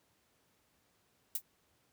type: noise with exponential decay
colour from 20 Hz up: violet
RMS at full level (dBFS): -28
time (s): 1.35-1.42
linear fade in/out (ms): 5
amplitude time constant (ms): 15
effects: pink hiss -73 dBFS RMS until 1.92 s + high-pass 80 Hz 12 dB/octave